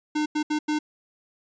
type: tone bursts at uneven times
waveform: square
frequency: 302.8 Hz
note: D#4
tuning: 47 cents flat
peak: -23 dBFS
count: 4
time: 0.15-0.26 / 0.35-0.43 / 0.5-0.59 / 0.68-0.79 s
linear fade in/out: 10 ms
effects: resampled to 16000 Hz